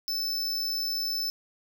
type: tone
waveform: square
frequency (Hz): 5274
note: E8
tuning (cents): 0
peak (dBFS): -28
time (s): 0.08-1.3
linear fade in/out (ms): 0
effects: none